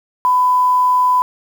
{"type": "tone with quantisation", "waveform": "sine", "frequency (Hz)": 1000, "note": "B5", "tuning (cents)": 21, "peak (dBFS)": -10, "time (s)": [0.25, 1.22], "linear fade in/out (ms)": 0, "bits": 6, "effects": []}